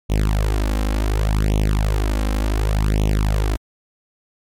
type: tone with flanger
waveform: sawtooth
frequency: 52.1 Hz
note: G#1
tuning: 6 cents sharp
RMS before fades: -18 dBFS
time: 0.09-3.57 s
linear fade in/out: 20 ms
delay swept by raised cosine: 0.31 to 3.81 ms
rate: 0.68 Hz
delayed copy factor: +1
effects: MP3 96 kbps

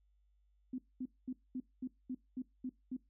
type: tone bursts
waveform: sine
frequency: 255.6 Hz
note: C4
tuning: 40 cents flat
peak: -37 dBFS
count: 9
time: 0.73-2.967 s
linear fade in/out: 5 ms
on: 53 ms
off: 220 ms
effects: noise-tail reverb RT60 0.2 s tail -20 dB re dry + added 50 Hz sine -69 dBFS peak until 3.09 s

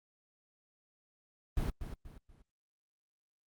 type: noise with echo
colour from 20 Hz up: brown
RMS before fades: -32 dBFS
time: 1.57-1.7 s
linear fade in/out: 2 ms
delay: 240 ms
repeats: 3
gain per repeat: -9 dB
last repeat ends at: 2.42 s
effects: Opus 32 kbps

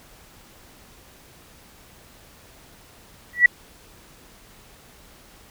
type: tone with exponential growth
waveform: sine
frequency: 1945 Hz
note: B6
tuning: 27 cents flat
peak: -5 dBFS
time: 3.33-3.46 s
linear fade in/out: 5 ms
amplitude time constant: 27 ms
effects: pink hiss -50 dBFS RMS until 5.5 s

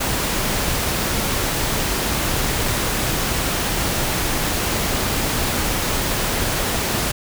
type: noise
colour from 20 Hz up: pink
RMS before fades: -21 dBFS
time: 0-7.12 s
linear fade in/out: 10 ms
effects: none

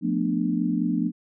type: chord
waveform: sine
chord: B half-diminished seventh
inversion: second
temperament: just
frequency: 177.8 / 222.2 / 246.9 / 296.3 Hz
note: F3 / A3 / B3 / D4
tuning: +31 / +17 / 0 / +15 cents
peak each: -27 dBFS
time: 0.01-1.12 s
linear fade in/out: 50 ms
effects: none

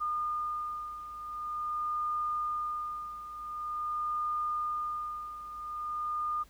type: beating tone pair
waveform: sine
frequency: 1216 / 1216.46 Hz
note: D#6 / D#6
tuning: -40 / -39 cents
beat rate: 0.46 Hz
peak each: -38 / -33 dBFS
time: 0-6.44 s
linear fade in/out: 20 ms
effects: added 55 Hz sine -58 dBFS peak until 6.49 s + pink hiss -62 dBFS RMS until 6.49 s

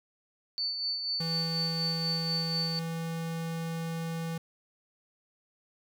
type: tone with tremolo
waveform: sine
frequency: 4500 Hz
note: C#8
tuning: 25 cents sharp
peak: -28 dBFS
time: 0.58-2.79 s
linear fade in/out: 0 ms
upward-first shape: sine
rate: 4.1 Hz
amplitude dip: 45%
type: tone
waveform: square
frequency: 164.81 Hz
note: E3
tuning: in tune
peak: -33 dBFS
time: 1.2-4.38 s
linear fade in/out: 5 ms
effects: none

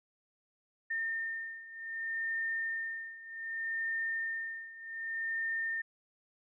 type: beating tone pair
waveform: sine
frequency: 1814 / 1814.65 Hz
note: A#6 / A#6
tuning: -48 / -47 cents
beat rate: 0.65 Hz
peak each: -39 / -36 dBFS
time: 0.9-5.82 s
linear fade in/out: 10 ms
effects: none

